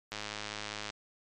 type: click train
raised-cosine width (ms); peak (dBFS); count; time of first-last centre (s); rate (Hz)
0.2; -20; 83; 0.12-0.901; 105
effects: MP3 64 kbps